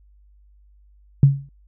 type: tone with exponential decay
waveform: sine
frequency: 138.59 Hz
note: C#3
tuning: in tune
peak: -5 dBFS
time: 1.23-1.49 s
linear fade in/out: 2 ms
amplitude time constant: 55 ms
effects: added 50 Hz sine -50 dBFS peak until 1.67 s